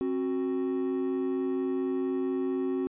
triangle tone pair together, 266.2 / 370.5 Hz, C4 / F#4, +30 / +2 cents, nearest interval tritone, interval 572 cents, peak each -27 dBFS, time 0.01-2.87 s, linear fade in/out 0 ms, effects tanh soft clip ceiling -19 dBFS + resampled to 8000 Hz

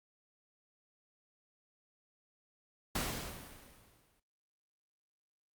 pink noise with exponential decay, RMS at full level -34 dBFS, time 2.95-4.2 s, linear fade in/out 5 ms, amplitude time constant 270 ms, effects noise-tail reverb RT60 0.3 s tail -25 dB re dry + Opus 48 kbps

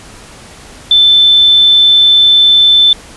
sine tone, 3530 Hz, A7, 5 cents sharp, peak -3 dBFS, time 0.91-2.93 s, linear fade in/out 2 ms, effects pink hiss -34 dBFS RMS until 3.16 s + resampled to 24000 Hz

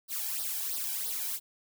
blue noise with flanger, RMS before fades -34 dBFS, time 0.08-1.4 s, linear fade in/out 50 ms, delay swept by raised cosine 0.2 to 1.3 ms, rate 3 Hz, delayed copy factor +0.75, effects none

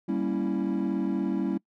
triangle chord, G diminished seventh, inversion none, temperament equal, 196 / 233.1 / 277.2 / 329.6 Hz, G3 / Bb3 / Db4 / Fb4, 0 / 0 / 0 / 0 cents, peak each -27 / -30 / -28 / -28 dBFS, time 0.08-1.58 s, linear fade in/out 10 ms, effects noise-tail reverb RT60 0.1 s tail -25 dB re dry + tanh soft clip ceiling -17 dBFS

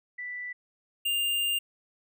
sine / square tone pair in turn, 1975.5 / 2802 Hz, B6 / F7, 0 / +5 cents, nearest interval tritone, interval 605 cents, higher second, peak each -34 / -26 dBFS, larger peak second, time 0.18-0.53 / 1.05-1.59 s, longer second, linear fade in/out 10 ms, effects none

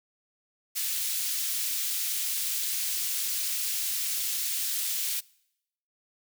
white high-pass noise, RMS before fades -30 dBFS, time 0.75-5.21 s, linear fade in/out 20 ms, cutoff 2900 Hz, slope 12 dB/octave, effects noise-tail reverb RT60 0.8 s tail -24 dB re dry

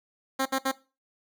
10% pulse tone bursts, 266.6 Hz, C4, 33 cents sharp, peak -16 dBFS, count 3, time 0.39-0.717 s, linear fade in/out 10 ms, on 67 ms, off 63 ms, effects noise-tail reverb RT60 0.3 s tail -19 dB re dry

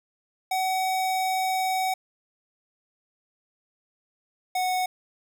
square tone pair in turn, 753 / 737.9 Hz, F#5 / F#5, +30 / -5 cents, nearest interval unison, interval 35 cents, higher first, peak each -24 dBFS, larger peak neither, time 0.51-1.94 / 4.55-4.86 s, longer first, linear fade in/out 5 ms, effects none

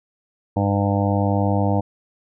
harmonic tone, 100.3 Hz, G2, 40 cents sharp, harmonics 1 / 2 / 3 / 5 / 6 / 7 / 8 / 9, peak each -20 / -23 / -25 / -27 / -28 / -28 / -29 / -30 dBFS, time 0.56-1.81 s, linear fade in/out 10 ms, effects none

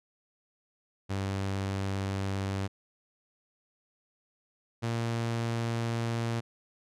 sawtooth tone pair in turn, 97.5 / 115.95 Hz, G2 / A#2, -9 / -9 cents, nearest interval minor third, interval 300 cents, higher second, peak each -26 / -25 dBFS, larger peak second, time 1.09-2.68 / 4.82-6.41 s, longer neither, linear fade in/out 20 ms, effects low-pass 8000 Hz 12 dB/octave

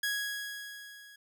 sawtooth tone with level ramp, 1661.2 Hz, G#6, in tune, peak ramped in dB -25 to -48 dBFS, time 0.03-1.16 s, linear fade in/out 5 ms, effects none

